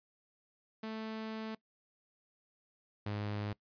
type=tone pair in turn; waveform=sawtooth; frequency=220 / 103.83 Hz; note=A3 / G#2; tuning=0 / 0 cents; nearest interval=octave + minor second; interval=1300 cents; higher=first; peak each=-35 / -32 dBFS; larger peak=second; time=0.83-1.55 / 3.06-3.53 s; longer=first; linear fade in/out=5 ms; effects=noise-tail reverb RT60 0.1 s tail -21 dB re dry + resampled to 11025 Hz